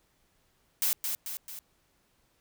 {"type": "noise with echo", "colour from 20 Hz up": "blue", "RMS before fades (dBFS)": -27, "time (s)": [0.82, 0.93], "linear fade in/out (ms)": 0, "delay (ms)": 220, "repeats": 3, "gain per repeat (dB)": -5, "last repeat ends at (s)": 1.59, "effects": ["pink hiss -70 dBFS RMS until 2.4 s"]}